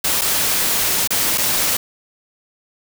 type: noise with dropouts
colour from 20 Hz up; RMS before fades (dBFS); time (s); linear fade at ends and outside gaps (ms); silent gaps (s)
white; -18; 0.04-1.77; 5; 0.212-0.216 / 1.075-1.105 / 1.376-1.38
effects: none